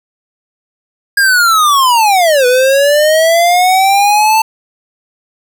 square linear two-way sweep, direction down then up, 1640 to 489.5 to 891 Hz, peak -7 dBFS, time 1.17-4.42 s, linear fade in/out 5 ms, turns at 2.46 s, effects none

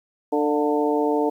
harmonic tone with a mistuned harmonic, 148.8 Hz, D3, 23 cents sharp, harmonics 2 / 3 / 4 / 5 / 6, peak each -23 / -22 / -28 / -28 / -27 dBFS, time 0.32-1.3 s, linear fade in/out 10 ms, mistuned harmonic 5, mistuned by -53 cents, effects 9-bit

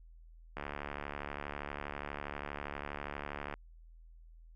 click train, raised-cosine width 0.5 ms, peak -24 dBFS, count 216, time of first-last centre 0.57-3.54 s, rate 72.4 Hz, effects added 41 Hz sine -53 dBFS peak until 4.55 s

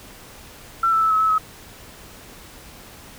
sine tone with pitch steps, 1347 / 1321 / 1312 / 1286 / 1301 / 1279 Hz, E6 / E6 / E6 / E6 / E6 / D#6, +37 / +3 / -9 / -43 / -23 / +47 cents, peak -15 dBFS, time 0.83-1.382 s, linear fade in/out 5 ms, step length 92 ms, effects pink hiss -43 dBFS RMS until 3.18 s

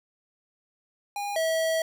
square tone pair in turn, 814 / 647.7 Hz, G#5 / E5, -35 / -31 cents, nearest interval major third, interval 396 cents, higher first, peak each -30 / -24 dBFS, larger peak second, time 1.16-1.36 / 1.36-1.82 s, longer second, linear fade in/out 2 ms, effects none

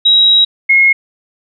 sine tone pair in turn, 3839 / 2159 Hz, B7 / C#7, -50 / -46 cents, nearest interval minor seventh, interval 996 cents, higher first, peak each -5 dBFS, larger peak neither, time 0.05-0.45 / 0.69-0.93 s, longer first, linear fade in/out 10 ms, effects none

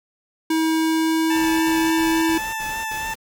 square tone with pitch glide, 320.6 to 325.5 Hz, E4 to E4, -48 to -22 cents, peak -18 dBFS, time 0.5-2.38 s, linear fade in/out 5 ms, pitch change +26 cents, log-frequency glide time 0.77-2.24 s
20% pulse tone with vibrato, 880 Hz, A5, in tune, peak -20 dBFS, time 1.3-3.14 s, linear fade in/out 5 ms, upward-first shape triangle, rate 3.5 Hz, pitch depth 25 cents each way
pink noise bursts, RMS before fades -37 dBFS, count 6, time 1.35-3.155 s, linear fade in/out 10 ms, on 250 ms, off 61 ms
effects none

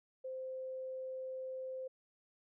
sine tone, 520 Hz, C5, 11 cents flat, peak -40 dBFS, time 0.24-1.88 s, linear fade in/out 10 ms, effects none

